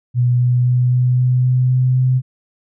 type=tone with pitch steps; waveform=sine; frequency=122.9 / 123.68 / 124.47 / 125.27 / 126.06 / 126.87 / 127.68 / 128.49 Hz; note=B2 / B2 / B2 / B2 / B2 / B2 / C3 / C3; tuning=-8 / +3 / +14 / +25 / +36 / +47 / -42 / -31 cents; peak=-11 dBFS; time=0.14-2.22 s; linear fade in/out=50 ms; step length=260 ms; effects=none